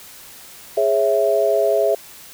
sine chord, C# minor, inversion second, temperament equal with one note detuned, 415.3 / 548.9 / 659.3 Hz, G#4 / C#5 / E5, 0 / -17 / 0 cents, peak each -19 / -20 / -17 dBFS, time 0.77-1.95 s, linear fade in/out 5 ms, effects white hiss -41 dBFS RMS until 2.33 s

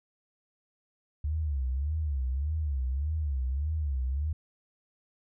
sine tone with vibrato, 71 Hz, C#2, 42 cents sharp, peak -27 dBFS, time 1.24-4.33 s, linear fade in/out 5 ms, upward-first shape sine, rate 1.7 Hz, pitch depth 190 cents each way, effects none

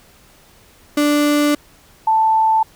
35% pulse / sine tone pair in turn, 293.7 / 882.7 Hz, D4 / A5, 0 / +5 cents, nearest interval octave + perfect fifth, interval 1905 cents, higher second, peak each -11 dBFS, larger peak neither, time 0.97-1.55 / 2.07-2.63 s, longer first, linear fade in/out 5 ms, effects pink hiss -49 dBFS RMS until 2.75 s

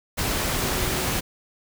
sine tone in noise, 370 Hz, F#4, in tune, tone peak -34 dBFS, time 0.6-1.07 s, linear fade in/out 20 ms, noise pink, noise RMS -25 dBFS, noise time 0.17-1.21 s, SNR -12 dB, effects none

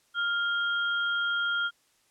sine tone pair together, 1400 / 3233 Hz, F6 / G#7, +4 / -47 cents, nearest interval octave + major second, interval 1449 cents, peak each -26 / -33 dBFS, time 0.14-1.71 s, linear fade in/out 50 ms, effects white hiss -67 dBFS RMS until 2.1 s + low-pass 10000 Hz 12 dB/octave

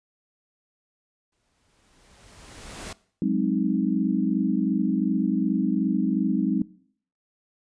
pink noise with exponential growth, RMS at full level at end -35 dBFS, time 1.32-2.93 s, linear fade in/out 5 ms, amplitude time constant 350 ms
sine chord, Ab dominant seventh, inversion third, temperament equal, 185 / 207.7 / 261.6 / 311.1 Hz, Gb3 / Ab3 / C4 / Eb4, 0 / 0 / 0 / 0 cents, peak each -26 / -25 / -26 / -28 dBFS, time 3.22-6.62 s, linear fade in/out 2 ms
effects noise-tail reverb RT60 0.6 s tail -21 dB re dry + resampled to 22050 Hz

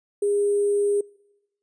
sine tone with sample-and-hold, 407.6 Hz, G#4, 32 cents flat, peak -19 dBFS, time 0.22-1.01 s, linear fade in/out 5 ms, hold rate 8820 Hz, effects noise-tail reverb RT60 1.0 s tail -26 dB re dry + resampled to 22050 Hz

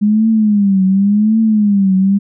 sine tone with vibrato, 205.2 Hz, G#3, 21 cents flat, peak -8 dBFS, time 0.01-2.19 s, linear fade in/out 20 ms, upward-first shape triangle, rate 0.9 Hz, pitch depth 160 cents each way, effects none

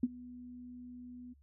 sine tone with ADSR envelope, 246.9 Hz, B3, in tune, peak -24 dBFS, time 0.03-1.34 s, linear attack 5 ms, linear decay 35 ms, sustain -22 dB, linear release 18 ms, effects added 70 Hz sine -61 dBFS peak until 1.42 s

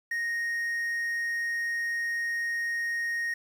triangle tone, 1864 Hz, A#6, 1 cent flat, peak -26 dBFS, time 0.11-3.34 s, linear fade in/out 5 ms, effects 9-bit

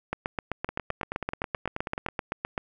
two click trains, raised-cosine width 0.5 ms, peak -16 / -13 dBFS, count 14 / 20, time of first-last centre 0.69-2.086 / 0.13-2.578 s, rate 9.31 / 7.76 Hz, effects none

